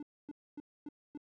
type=tone bursts; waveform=triangle; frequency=293.7 Hz; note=D4; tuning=in tune; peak=-39 dBFS; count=5; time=0-1.175 s; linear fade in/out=2 ms; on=27 ms; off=260 ms; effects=none